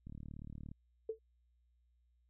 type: click train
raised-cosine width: 5 ms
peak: -36 dBFS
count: 25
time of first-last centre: 0.07-0.715 s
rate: 37.2 Hz
type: tone with exponential decay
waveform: sine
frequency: 443 Hz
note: A4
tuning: 12 cents sharp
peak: -32 dBFS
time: 1.09-1.19 s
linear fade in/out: 5 ms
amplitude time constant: 21 ms
effects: added 60 Hz sine -70 dBFS peak until 2.29 s